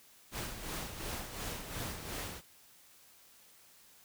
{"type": "noise with tremolo", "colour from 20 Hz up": "pink", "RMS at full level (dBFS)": -39, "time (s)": [0.31, 2.42], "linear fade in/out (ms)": 50, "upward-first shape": "sine", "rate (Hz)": 2.8, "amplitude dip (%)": 55, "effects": ["white hiss -61 dBFS RMS until 4.04 s"]}